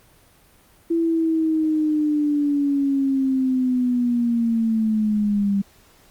sine linear sweep, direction down, 335 to 197 Hz, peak -17 dBFS, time 0.9-5.62 s, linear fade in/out 10 ms, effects pink hiss -54 dBFS RMS until 6.1 s + Opus 32 kbps

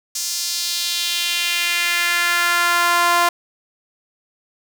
sawtooth tone with high-pass filter sweep, 346.9 Hz, F4, 12 cents flat, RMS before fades -19 dBFS, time 0.15-3.29 s, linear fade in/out 5 ms, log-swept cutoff 6000 to 900 Hz, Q 2, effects none

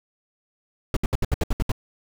brown noise bursts, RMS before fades -20 dBFS, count 9, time 0.94-1.718 s, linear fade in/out 2 ms, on 26 ms, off 68 ms, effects none

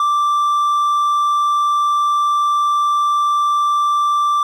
triangle tone, 1174.7 Hz, D6, in tune, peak -11 dBFS, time 0-4.43 s, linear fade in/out 2 ms, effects none

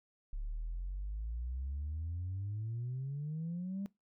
sine exponential sweep, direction up, 34.65 to 202.1 Hz, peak -35 dBFS, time 0.33-3.86 s, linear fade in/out 0 ms, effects noise-tail reverb RT60 0.2 s tail -22 dB re dry + tanh soft clip ceiling -33 dBFS

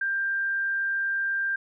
sine tone, 1587 Hz, G6, 21 cents sharp, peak -24 dBFS, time 0.01-1.56 s, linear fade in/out 5 ms, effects none

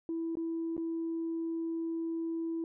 sine tone with dropouts, 329.6 Hz, E4, in tune, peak -31 dBFS, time 0.09-2.64 s, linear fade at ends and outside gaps 1 ms, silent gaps 0.354-0.37 / 0.767-0.778 s, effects tanh soft clip ceiling -28 dBFS

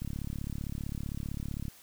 click train, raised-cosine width 5 ms, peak -24 dBFS, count 60, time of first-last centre 0.02-1.682 s, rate 35.5 Hz, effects white hiss -56 dBFS RMS until 1.82 s

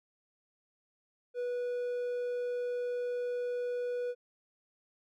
triangle tone, 489.4 Hz, B4, 16 cents flat, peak -30 dBFS, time 1.34-4.15 s, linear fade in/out 50 ms, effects none

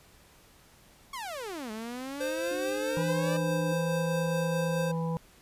sawtooth exponential two-way sweep, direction down then up, 1134 to 212.4 to 601 Hz, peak -32 dBFS, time 1.13-3.37 s, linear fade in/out 5 ms, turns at 1.71 s
square tone with tremolo, 523.3 Hz, C5, in tune, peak -30 dBFS, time 2.2-4.92 s, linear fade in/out 10 ms, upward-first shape triangle, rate 4.7 Hz, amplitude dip 30%
sine tone with vibrato, 299.9 Hz, D4, 36 cents sharp, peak -36 dBFS, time 2.51-3.73 s, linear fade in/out 5 ms, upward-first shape triangle, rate 16 Hz, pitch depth 28 cents each way
harmonic tone, 164.8 Hz, E3, in tune, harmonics 1 / 3 / 5 / 6, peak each -29 / -36 / -43 / -40 dBFS, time 2.97-5.17 s, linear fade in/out 0 ms
effects pink hiss -58 dBFS RMS until 5.41 s + resampled to 32000 Hz

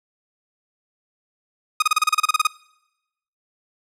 sawtooth tone bursts, 1244.5 Hz, D#6, in tune, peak -10 dBFS, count 13, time 1.8-2.471 s, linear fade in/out 5 ms, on 23 ms, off 31 ms, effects noise-tail reverb RT60 0.9 s tail -23 dB re dry + low-pass 12000 Hz 12 dB/octave

